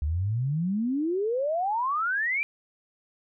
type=exponential sweep; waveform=sine; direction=up; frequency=70.5 to 2400 Hz; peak=-24 dBFS; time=0.02-2.43 s; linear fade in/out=0 ms; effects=none